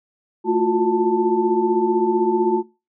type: tone cluster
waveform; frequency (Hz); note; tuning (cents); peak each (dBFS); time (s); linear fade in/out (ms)
sine; 221.8 / 345.8 / 361.5 / 884; A3 / F4 / F#4 / A5; +14 / -17 / -40 / +8; -25 / -22 / -18 / -23; 0.44-2.63; 50
effects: noise-tail reverb RT60 0.3 s tail -21 dB re dry